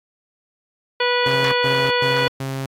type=harmonic tone; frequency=489.8 Hz; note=B4; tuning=14 cents flat; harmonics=1 / 2 / 3 / 4 / 5 / 6 / 7 / 9; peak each=-20 / -23 / -25 / -26 / -27 / -28 / -28 / -30 dBFS; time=1-2.28 s; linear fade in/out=5 ms
type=tone bursts; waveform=sawtooth; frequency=134.6 Hz; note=C3; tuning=49 cents sharp; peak=-20 dBFS; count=4; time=1.26-2.66 s; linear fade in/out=5 ms; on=260 ms; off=120 ms
effects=AAC 48 kbps